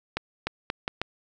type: accelerating click train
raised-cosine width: 0.3 ms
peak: -11 dBFS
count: 5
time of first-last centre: 0.17-1.016 s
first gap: 300 ms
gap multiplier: 0.77
effects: none